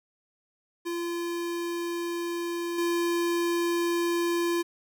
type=tone with level steps; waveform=square; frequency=343 Hz; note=F4; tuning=31 cents flat; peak=-30 / -25 dBFS; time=0.85-4.63 s; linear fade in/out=20 ms; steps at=2.78 s; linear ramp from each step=5 ms; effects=10-bit